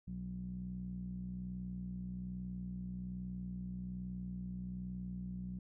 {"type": "tone with low-pass filter", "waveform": "sawtooth", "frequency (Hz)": 61.2, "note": "B1", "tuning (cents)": -15, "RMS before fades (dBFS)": -43, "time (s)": [0.07, 5.59], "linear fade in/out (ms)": 5, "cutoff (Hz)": 180, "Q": 8.4, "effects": []}